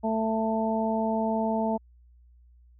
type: harmonic tone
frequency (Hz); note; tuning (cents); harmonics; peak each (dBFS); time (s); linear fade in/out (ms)
221.7; A3; +13; 1 / 2 / 3 / 4; -27 / -33 / -29 / -31; 0.03-1.78; 20
effects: added 60 Hz sine -53 dBFS peak until 2.79 s